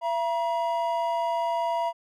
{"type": "tone pair together", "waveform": "triangle", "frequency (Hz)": [675.7, 955], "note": ["E5", "A#5"], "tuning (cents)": [43, 42], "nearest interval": "tritone", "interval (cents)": 599, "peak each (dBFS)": -25, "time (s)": [0.01, 1.93], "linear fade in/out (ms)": 50, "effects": []}